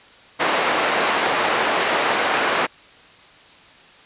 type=band-pass noise; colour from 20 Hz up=pink; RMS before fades=-20 dBFS; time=0.39-2.67 s; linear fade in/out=20 ms; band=490 to 2600 Hz; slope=12 dB/octave; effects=white hiss -47 dBFS RMS until 4.05 s + resampled to 8000 Hz